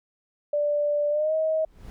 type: tone with pitch glide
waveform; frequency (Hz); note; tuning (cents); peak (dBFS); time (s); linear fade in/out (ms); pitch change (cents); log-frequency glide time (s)
sine; 587.3 to 633.1; D5 to D#5; 0 to +30; -21; 0.53-1.65; 5; +130; 1.1-1.34
type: noise with exponential growth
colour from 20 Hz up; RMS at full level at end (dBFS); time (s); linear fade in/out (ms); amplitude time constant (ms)
brown; -37; 1.48-1.9; 0; 90
effects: none